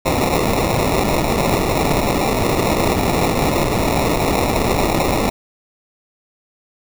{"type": "noise with sample-and-hold", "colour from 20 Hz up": "white", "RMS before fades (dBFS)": -17, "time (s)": [0.05, 5.3], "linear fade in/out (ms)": 10, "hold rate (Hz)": 1575, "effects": []}